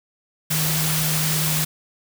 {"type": "tone in noise", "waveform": "sine", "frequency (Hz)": 155.56, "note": "D#3", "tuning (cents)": 0, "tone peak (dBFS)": -23, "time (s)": [0.5, 1.65], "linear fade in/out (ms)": 10, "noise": "white", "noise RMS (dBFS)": -23, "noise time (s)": [0.5, 1.65], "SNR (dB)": -3, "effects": []}